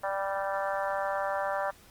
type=harmonic tone with a mistuned harmonic; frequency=196 Hz; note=G3; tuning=in tune; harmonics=3 / 4 / 5 / 6 / 7 / 8 / 9; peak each=-32 / -34 / -36 / -38 / -39 / -40 / -41 dBFS; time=0.03-1.71 s; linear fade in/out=10 ms; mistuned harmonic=8; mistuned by=-18 cents; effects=pink hiss -56 dBFS RMS until 1.9 s + Opus 24 kbps